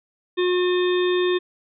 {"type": "harmonic tone", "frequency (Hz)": 360, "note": "F#4", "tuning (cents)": -47, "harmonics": [1, 3, 5, 7, 9, 10], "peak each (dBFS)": [-18, -31, -31, -35, -38, -31], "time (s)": [0.37, 1.39], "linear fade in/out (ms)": 20, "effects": []}